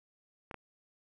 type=clicks; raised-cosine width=0.5 ms; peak=-27 dBFS; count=2; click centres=0.512 / 0.543 s; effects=none